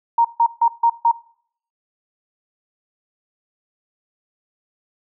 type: tone bursts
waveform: sine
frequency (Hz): 932.3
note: A#5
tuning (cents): 0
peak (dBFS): -11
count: 5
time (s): 0.18-1.115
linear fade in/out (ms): 5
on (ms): 67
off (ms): 150
effects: noise-tail reverb RT60 0.6 s tail -21 dB re dry